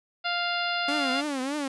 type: harmonic tone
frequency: 698.5 Hz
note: F5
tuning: in tune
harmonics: 1 / 2 / 3 / 4 / 5 / 6 / 7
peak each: -31 / -30 / -36 / -33 / -36 / -37 / -38 dBFS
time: 0.24-1.22 s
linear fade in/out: 20 ms
type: tone with vibrato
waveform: sawtooth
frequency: 277.2 Hz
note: C#4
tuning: in tune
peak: -24 dBFS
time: 0.88-1.68 s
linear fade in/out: 5 ms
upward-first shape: triangle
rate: 3.3 Hz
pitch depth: 170 cents each way
effects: resampled to 24000 Hz